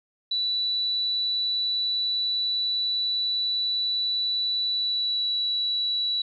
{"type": "tone with pitch glide", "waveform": "sine", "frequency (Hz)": [3955, 3930], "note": ["B7", "B7"], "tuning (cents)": [2, -9], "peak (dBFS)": -23, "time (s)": [0.31, 6.22], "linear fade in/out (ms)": 5, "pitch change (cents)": -11, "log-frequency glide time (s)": [4.69, 5.29], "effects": []}